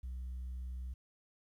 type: tone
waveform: sine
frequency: 63 Hz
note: B1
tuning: 35 cents sharp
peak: -37 dBFS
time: 0.03-0.94 s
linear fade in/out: 10 ms
effects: tanh soft clip ceiling -38 dBFS + 12-bit